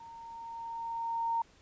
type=tone with level ramp; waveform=sine; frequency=921 Hz; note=A#5; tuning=21 cents flat; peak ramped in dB=-47 to -27 dBFS; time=0-1.42 s; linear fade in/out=5 ms; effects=pink hiss -62 dBFS RMS until 1.61 s + resampled to 16000 Hz